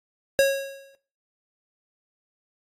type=tone with exponential decay; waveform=square; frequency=548 Hz; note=C#5; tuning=20 cents flat; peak=-14 dBFS; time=0.39-0.95 s; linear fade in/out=0 ms; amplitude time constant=120 ms; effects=noise-tail reverb RT60 0.4 s tail -17 dB re dry + AAC 48 kbps